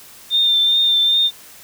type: tone with vibrato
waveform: sine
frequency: 3601 Hz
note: A7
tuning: 39 cents sharp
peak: -12 dBFS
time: 0.3-1.31 s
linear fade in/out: 50 ms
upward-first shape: triangle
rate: 2.5 Hz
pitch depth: 29 cents each way
effects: white hiss -42 dBFS RMS until 1.63 s